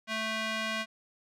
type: tone with band-pass filter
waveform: square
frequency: 220 Hz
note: A3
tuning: in tune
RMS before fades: -33 dBFS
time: 0.07-0.86 s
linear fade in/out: 50 ms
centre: 2400 Hz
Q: 1
effects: none